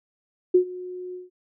sine tone with ADSR envelope, 363.2 Hz, F#4, 32 cents flat, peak -11 dBFS, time 0.54-1.3 s, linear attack 9 ms, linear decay 93 ms, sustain -21 dB, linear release 160 ms, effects none

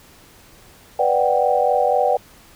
sine chord, G major seventh, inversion first, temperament equal, 493.9 / 587.3 / 740 / 784 Hz, B4 / D5 / F#5 / G5, 0 / 0 / 0 / 0 cents, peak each -20 dBFS, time 0.99-2.17 s, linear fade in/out 5 ms, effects pink hiss -48 dBFS RMS until 2.55 s

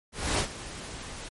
pink noise with ADSR envelope, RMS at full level -25 dBFS, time 0.12-1.29 s, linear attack 260 ms, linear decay 95 ms, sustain -15 dB, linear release 11 ms, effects MP3 48 kbps

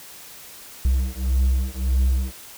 triangle beating tone pair, 63.7 / 65.4 Hz, C2 / C2, -46 / 0 cents, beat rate 1.7 Hz, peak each -19 dBFS, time 0.85-2.32 s, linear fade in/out 0 ms, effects white hiss -42 dBFS RMS until 2.57 s

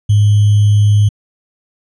sine tone with sample-and-hold, 103.9 Hz, G#2, 1 cent sharp, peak -6 dBFS, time 0.09-1.09 s, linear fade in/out 10 ms, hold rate 3150 Hz, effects resampled to 22050 Hz

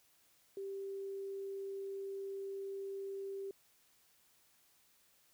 sine tone, 392 Hz, G4, in tune, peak -40 dBFS, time 0.57-3.51 s, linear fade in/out 2 ms, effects white hiss -70 dBFS RMS until 5.33 s

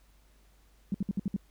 sine tone bursts, 196 Hz, G3, in tune, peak -26 dBFS, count 6, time 0.92-1.364 s, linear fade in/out 2 ms, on 24 ms, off 60 ms, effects added 50 Hz sine -60 dBFS peak until 1.5 s + pink hiss -67 dBFS RMS until 1.5 s

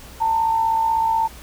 sine tone with amplitude modulation, 899 Hz, A5, 37 cents sharp, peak -14 dBFS, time 0.2-1.28 s, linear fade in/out 20 ms, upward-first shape sine, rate 56.2 Hz, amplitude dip 45%, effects added 60 Hz sine -43 dBFS peak until 1.42 s + pink hiss -42 dBFS RMS until 1.42 s

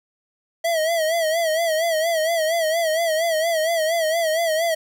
square tone with vibrato, 650 Hz, E5, 24 cents flat, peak -19 dBFS, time 0.64-4.75 s, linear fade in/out 10 ms, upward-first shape sine, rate 4.3 Hz, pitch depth 83 cents each way, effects 8-bit

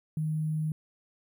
sine tone with sample-and-hold, 155.56 Hz, D#3, in tune, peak -27 dBFS, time 0.17-0.72 s, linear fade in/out 2 ms, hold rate 11025 Hz, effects none

